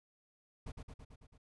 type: noise with echo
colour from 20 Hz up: brown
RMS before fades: -42 dBFS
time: 0.66-0.72 s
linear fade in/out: 10 ms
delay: 110 ms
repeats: 6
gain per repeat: -3 dB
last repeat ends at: 1.38 s
effects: resampled to 24000 Hz